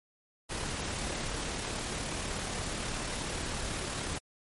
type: noise with amplitude modulation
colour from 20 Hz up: pink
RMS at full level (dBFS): -34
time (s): 0.49-4.19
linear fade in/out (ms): 20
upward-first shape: sine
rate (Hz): 36.4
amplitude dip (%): 30
effects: MP3 48 kbps